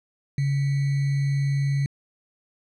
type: tone with sample-and-hold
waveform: sine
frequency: 139.5 Hz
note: C#3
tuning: 11 cents sharp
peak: -20 dBFS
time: 0.38-1.86 s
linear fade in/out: 2 ms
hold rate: 2100 Hz
effects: low-pass 6000 Hz 12 dB/octave